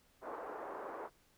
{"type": "band-pass noise", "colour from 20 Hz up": "pink", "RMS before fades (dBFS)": -45, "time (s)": [0.21, 1.1], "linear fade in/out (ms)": 50, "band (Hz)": [380, 1300], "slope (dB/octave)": 24, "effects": ["pink hiss -70 dBFS RMS until 1.37 s"]}